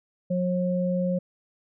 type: tone pair together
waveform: sine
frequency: 180.64 / 540 Hz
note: F#3 / C#5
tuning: -41 / -45 cents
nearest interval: octave + perfect fifth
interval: 1896 cents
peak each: -24 / -27 dBFS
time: 0.3-1.19 s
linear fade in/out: 10 ms
effects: none